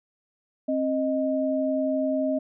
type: tone pair together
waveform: sine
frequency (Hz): 266.2 / 622.3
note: C4 / D#5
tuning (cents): +30 / 0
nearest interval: octave + minor third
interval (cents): 1470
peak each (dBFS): -25 / -25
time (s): 0.68-2.39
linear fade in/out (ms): 10
effects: none